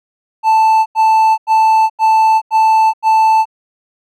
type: tone bursts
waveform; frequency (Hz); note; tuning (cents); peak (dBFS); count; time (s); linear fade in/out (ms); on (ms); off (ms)
triangle; 881; A5; +2; -5; 6; 0.43-3.455; 50; 430; 89
effects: none